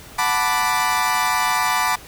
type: chord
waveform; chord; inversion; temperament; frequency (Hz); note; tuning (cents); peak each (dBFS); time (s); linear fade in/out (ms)
30% pulse; B minor seventh; second; equal; 740 / 880 / 987.8 / 1174.7; F#5 / A5 / B5 / D6; 0 / 0 / 0 / 0; -23 / -21 / -19 / -20; 0.18-1.96; 10
effects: pink hiss -41 dBFS RMS until 2.07 s